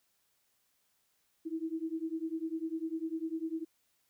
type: beating tone pair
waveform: sine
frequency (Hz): 318.5 / 328.5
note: D#4 / E4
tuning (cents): +41 / -6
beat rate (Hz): 10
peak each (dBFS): -37 / -37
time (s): 1.45-3.65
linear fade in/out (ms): 20
effects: white hiss -75 dBFS RMS until 4.09 s